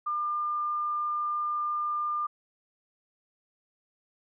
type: tone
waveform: sine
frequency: 1201 Hz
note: D6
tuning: 38 cents sharp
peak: -27 dBFS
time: 0.06-2.27 s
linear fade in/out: 10 ms
effects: none